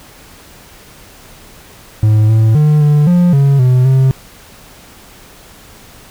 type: tone with pitch steps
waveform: triangle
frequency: 107.7 / 110.6 / 150.9 / 148.1 / 176.5 / 139.1 / 126.7 / 132.4 Hz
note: A2 / A2 / D3 / D3 / F3 / C#3 / B2 / C3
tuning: -37 / +9 / +47 / +15 / +19 / +6 / +45 / +21 cents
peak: -4 dBFS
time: 2.03-4.11 s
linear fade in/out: 0 ms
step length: 260 ms
effects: pink hiss -39 dBFS RMS until 6.1 s